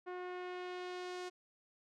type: tone with low-pass filter sweep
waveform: sawtooth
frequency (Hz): 361.6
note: F#4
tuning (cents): -40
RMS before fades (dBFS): -44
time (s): 0.06-1.3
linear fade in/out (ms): 20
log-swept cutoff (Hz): 1600 to 6600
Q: 1
effects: none